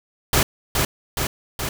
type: noise with echo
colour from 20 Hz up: pink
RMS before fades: -17 dBFS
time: 0.33-0.43 s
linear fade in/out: 2 ms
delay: 420 ms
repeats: 3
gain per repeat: -3 dB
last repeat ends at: 1.69 s
effects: none